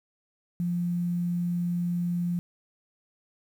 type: tone with quantisation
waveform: sine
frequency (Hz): 174.61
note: F3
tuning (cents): 0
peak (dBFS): -25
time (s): 0.6-2.39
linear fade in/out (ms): 0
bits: 9
effects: none